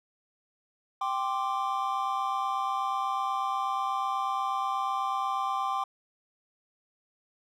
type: chord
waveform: triangle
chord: G suspended fourth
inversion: none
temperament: equal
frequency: 784 / 1046.5 / 1174.7 Hz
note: G5 / C6 / D6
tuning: 0 / 0 / 0 cents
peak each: -30 dBFS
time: 1.01-5.84 s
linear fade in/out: 5 ms
effects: none